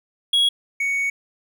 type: tone pair in turn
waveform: triangle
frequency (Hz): 3322 / 2229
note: G#7 / C#7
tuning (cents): 0 / +9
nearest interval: perfect fifth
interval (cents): 691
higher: first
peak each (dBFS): -13 / -18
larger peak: first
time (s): 0.33-0.49 / 0.8-1.1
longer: second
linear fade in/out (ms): 5
effects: none